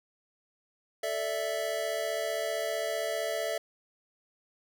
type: chord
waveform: square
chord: A suspended fourth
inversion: none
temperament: equal with one note detuned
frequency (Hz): 440 / 583.9 / 659.3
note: A4 / D5 / E5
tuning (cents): 0 / -10 / 0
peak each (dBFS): -38 / -36 / -33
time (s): 1.03-3.58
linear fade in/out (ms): 5
effects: none